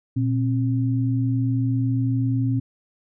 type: tone pair together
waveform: sine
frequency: 118.9 / 266.9 Hz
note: A#2 / C4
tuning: +35 / +35 cents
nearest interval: octave + major second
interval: 1400 cents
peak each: -20 / -24 dBFS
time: 0.16-2.6 s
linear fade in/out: 10 ms
effects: none